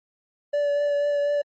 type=tone with vibrato; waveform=triangle; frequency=578 Hz; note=D5; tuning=28 cents flat; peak=-18 dBFS; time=0.53-1.42 s; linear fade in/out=10 ms; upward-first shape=triangle; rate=4.1 Hz; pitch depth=17 cents each way; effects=MP3 32 kbps